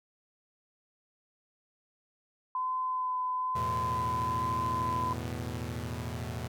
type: tone with vibrato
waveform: sine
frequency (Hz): 1017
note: C6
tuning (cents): -50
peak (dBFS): -29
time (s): 2.55-5.13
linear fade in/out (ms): 2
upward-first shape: sine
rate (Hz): 1.1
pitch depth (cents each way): 11
type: chord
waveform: sawtooth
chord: E suspended fourth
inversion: none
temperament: equal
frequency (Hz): 82.41 / 110 / 123.47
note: E2 / A2 / B2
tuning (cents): 0 / 0 / 0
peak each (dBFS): -35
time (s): 3.55-6.48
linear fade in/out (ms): 10
effects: none